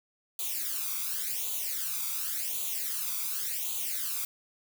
blue noise with flanger, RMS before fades -33 dBFS, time 0.39-4.25 s, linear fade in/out 2 ms, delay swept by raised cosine 0.28 to 0.86 ms, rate 0.9 Hz, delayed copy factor +0.8, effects none

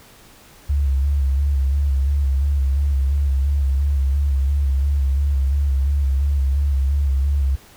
sine tone with vibrato, 69.3 Hz, C#2, in tune, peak -15 dBFS, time 0.69-7.56 s, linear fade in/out 10 ms, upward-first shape square, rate 2.9 Hz, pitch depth 45 cents each way, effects pink hiss -47 dBFS RMS until 7.76 s

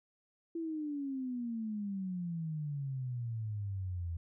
sine exponential sweep, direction down, 336.7 to 82.5 Hz, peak -35 dBFS, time 0.55-4.17 s, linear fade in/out 5 ms, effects none

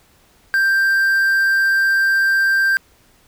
triangle tone with quantisation, 1577 Hz, G6, 10 cents sharp, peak -11 dBFS, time 0.54-2.77 s, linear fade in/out 0 ms, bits 6, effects pink hiss -54 dBFS RMS until 3.27 s

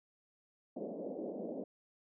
white band-pass noise, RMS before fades -42 dBFS, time 0.76-1.64 s, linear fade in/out 5 ms, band 190 to 620 Hz, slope 48 dB/octave, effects none

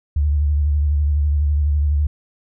sine tone with vibrato, 73.42 Hz, D2, in tune, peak -14 dBFS, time 0.16-2.07 s, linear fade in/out 5 ms, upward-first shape sine, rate 12 Hz, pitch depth 58 cents each way, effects none

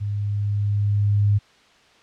sine tone with level ramp, 102.5 Hz, G#2, 22 cents flat, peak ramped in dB -23 to -14 dBFS, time 0-1.39 s, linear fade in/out 20 ms, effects white hiss -54 dBFS RMS until 2.02 s + low-pass 4000 Hz 12 dB/octave

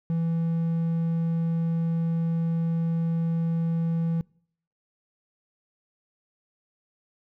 triangle tone, 165.7 Hz, E3, 9 cents sharp, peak -21 dBFS, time 0.1-4.21 s, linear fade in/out 0 ms, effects noise-tail reverb RT60 0.6 s tail -25 dB re dry

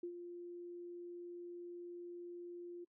sine tone with ADSR envelope, 349.2 Hz, F4, in tune, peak -39 dBFS, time 0.03-2.85 s, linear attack 5 ms, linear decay 82 ms, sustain -7 dB, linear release 15 ms, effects noise-tail reverb RT60 0.1 s tail -26 dB re dry

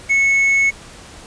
triangle tone with quantisation, 2200 Hz, C#7, 14 cents flat, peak -10 dBFS, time 0.09-0.71 s, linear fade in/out 20 ms, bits 6, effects pink hiss -39 dBFS RMS until 1.26 s + resampled to 22050 Hz

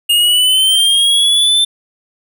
square linear sweep, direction up, 2833 to 3562 Hz, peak -9 dBFS, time 0.09-1.65 s, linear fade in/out 10 ms, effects none

